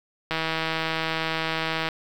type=click train; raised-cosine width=0.3 ms; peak=-10 dBFS; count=255; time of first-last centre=0.31-1.888 s; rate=161 Hz; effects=7-bit